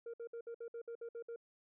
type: tone bursts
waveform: sine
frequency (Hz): 466.2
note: A#4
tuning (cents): 0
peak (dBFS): -40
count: 10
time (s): 0.06-1.361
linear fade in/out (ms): 5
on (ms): 77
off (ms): 59
effects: tanh soft clip ceiling -42 dBFS